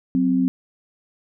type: tone pair together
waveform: sine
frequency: 185 / 261.6 Hz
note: F#3 / C4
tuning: 0 / 0 cents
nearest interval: tritone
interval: 600 cents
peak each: -22 / -17 dBFS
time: 0.15-0.48 s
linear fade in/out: 0 ms
effects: none